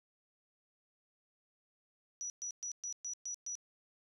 sine tone bursts, 5870 Hz, F#8, 15 cents flat, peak -38 dBFS, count 7, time 2.21-3.553 s, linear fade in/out 0 ms, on 89 ms, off 120 ms, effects none

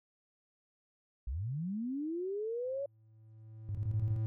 sine linear sweep, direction up, 51.5 to 570 Hz, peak -34 dBFS, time 1.27-2.86 s, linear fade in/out 5 ms
triangle tone with exponential growth, 110 Hz, A2, in tune, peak -28 dBFS, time 2.65-4.26 s, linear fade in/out 0 ms, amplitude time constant 350 ms
sine tone bursts, 103.9 Hz, G#2, 1 cent sharp, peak -32 dBFS, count 6, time 3.69-4.163 s, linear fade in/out 0 ms, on 58 ms, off 25 ms
effects none

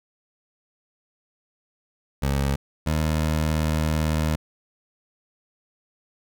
20% pulse tone pair in turn, 69.3 / 77.92 Hz, C#2 / D#2, 0 / +3 cents, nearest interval major second, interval 203 cents, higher second, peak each -16 dBFS, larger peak neither, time 2.22-2.56 / 2.86-4.36 s, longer second, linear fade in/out 10 ms, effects none

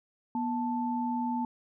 sine tone pair together, 242 / 880 Hz, B3 / A5, -35 / 0 cents, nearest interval octave + minor seventh, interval 2235 cents, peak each -30 / -32 dBFS, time 0.35-1.45 s, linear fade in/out 2 ms, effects none

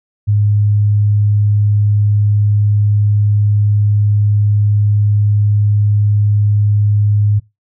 sine tone, 103.83 Hz, G#2, in tune, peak -9 dBFS, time 0.27-7.4 s, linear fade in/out 20 ms, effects noise-tail reverb RT60 0.2 s tail -19 dB re dry

